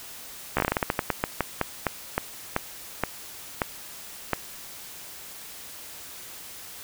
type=slowing click train; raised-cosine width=0.5 ms; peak=-7 dBFS; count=21; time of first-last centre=0.57-4.333 s; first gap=14 ms; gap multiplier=1.23; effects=white hiss -42 dBFS RMS until 6.83 s